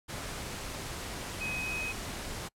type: tone in noise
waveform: sine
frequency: 2524 Hz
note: D#7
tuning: 24 cents sharp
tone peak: -33 dBFS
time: 1.4-1.93 s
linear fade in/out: 20 ms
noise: pink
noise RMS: -39 dBFS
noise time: 0.08-2.49 s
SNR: +3 dB
effects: noise-tail reverb RT60 0.1 s tail -26 dB re dry + low-pass 11000 Hz 12 dB/octave